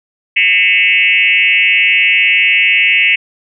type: tone with frequency modulation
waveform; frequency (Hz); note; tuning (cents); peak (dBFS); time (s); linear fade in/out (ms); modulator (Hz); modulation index
sine; 2411; D7; +45; -7; 0.36-3.16; 10; 194; 2
effects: none